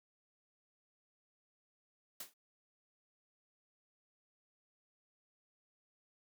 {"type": "noise with exponential decay", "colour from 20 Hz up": "white", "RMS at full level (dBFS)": -40, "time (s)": [2.2, 2.34], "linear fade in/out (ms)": 5, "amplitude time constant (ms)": 30, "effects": ["high-pass 200 Hz 12 dB/octave"]}